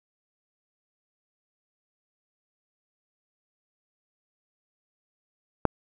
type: click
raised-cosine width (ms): 1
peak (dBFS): -5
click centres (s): 5.653
effects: none